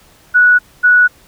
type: tone pair in turn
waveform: sine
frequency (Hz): 1470 / 1470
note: F#6 / F#6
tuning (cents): -12 / -12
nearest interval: unison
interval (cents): 0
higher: neither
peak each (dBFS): -5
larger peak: neither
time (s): 0.34-0.59 / 0.83-1.08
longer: neither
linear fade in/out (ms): 20
effects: pink hiss -47 dBFS RMS until 1.27 s